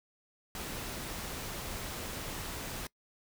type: noise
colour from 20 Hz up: pink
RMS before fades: -40 dBFS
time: 0.55-2.87 s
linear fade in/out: 2 ms
effects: noise-tail reverb RT60 0.1 s tail -23 dB re dry